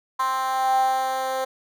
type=tone with high-pass filter sweep; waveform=10% pulse; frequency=262.3 Hz; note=C4; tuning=4 cents sharp; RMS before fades=-23 dBFS; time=0.19-1.45 s; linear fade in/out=10 ms; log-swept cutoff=1000 to 590 Hz; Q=8.8; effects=none